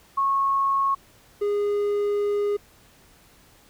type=tone pair in turn; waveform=sine / triangle; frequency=1096 / 410.5 Hz; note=C#6 / G#4; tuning=-20 / -20 cents; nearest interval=octave + perfect fourth; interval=1700 cents; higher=first; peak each=-19 dBFS; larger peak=neither; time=0.17-0.95 / 1.41-2.57 s; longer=second; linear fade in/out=10 ms; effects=pink hiss -55 dBFS RMS until 3.69 s